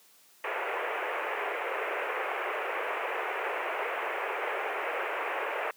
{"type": "band-pass noise", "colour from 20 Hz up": "pink", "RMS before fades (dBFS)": -33, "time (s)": [0.44, 5.71], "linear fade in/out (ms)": 2, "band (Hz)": [400, 2600], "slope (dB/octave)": 48, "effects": ["white hiss -60 dBFS RMS until 5.76 s", "high-pass 200 Hz 12 dB/octave"]}